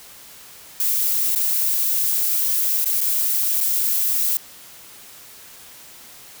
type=noise with dropouts; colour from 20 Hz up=violet; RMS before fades=-20 dBFS; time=0.8-4.37 s; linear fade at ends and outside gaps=1 ms; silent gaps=1.351-1.359 / 2.845-2.858 / 3.007-3.013 / 3.605-3.609 s; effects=white hiss -43 dBFS RMS until 6.4 s